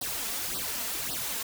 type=noise with flanger; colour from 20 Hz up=white; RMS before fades=-33 dBFS; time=0.01-1.43 s; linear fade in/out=5 ms; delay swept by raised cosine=0.21 to 4.51 ms; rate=1.8 Hz; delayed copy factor=+0.95; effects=none